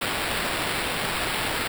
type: noise with sample-and-hold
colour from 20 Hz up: white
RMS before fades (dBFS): -27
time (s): 0.01-1.68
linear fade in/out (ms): 10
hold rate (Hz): 6300
effects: none